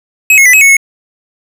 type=tone with pitch steps; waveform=square; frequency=2555 / 2171 / 1994 / 2558 / 2207 / 2188 Hz; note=D#7 / C#7 / B6 / D#7 / C#7 / C#7; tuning=+45 / -37 / +16 / +47 / -8 / -23 cents; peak=-3 dBFS; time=0.3-0.768 s; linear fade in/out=2 ms; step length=78 ms; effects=7-bit